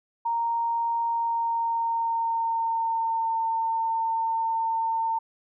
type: tone with pitch glide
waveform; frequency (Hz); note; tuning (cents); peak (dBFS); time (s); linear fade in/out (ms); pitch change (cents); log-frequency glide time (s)
sine; 929 to 904.6; A#5 to A5; -6 to +48; -23; 0.25-5.19; 10; -46; 1.05-3.37
effects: none